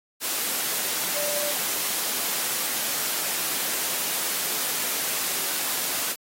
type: tone in noise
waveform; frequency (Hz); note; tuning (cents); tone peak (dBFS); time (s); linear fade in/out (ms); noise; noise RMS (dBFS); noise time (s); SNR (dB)
sine; 587.3; D5; 0; -31; 1.13-1.55; 50; white; -27; 0.2-6.16; -7
effects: high-pass 200 Hz 12 dB/octave + AAC 48 kbps